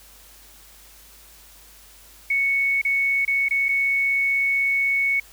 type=tone with dropouts; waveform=sine; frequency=2216 Hz; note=C#7; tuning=1 cent flat; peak=-18 dBFS; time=2.3-5.2 s; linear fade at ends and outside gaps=5 ms; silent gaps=2.816-2.849 / 3.251-3.277 / 3.486-3.508 / 3.685-3.689 s; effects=added 50 Hz sine -53 dBFS peak until 5.32 s + white hiss -49 dBFS RMS until 5.32 s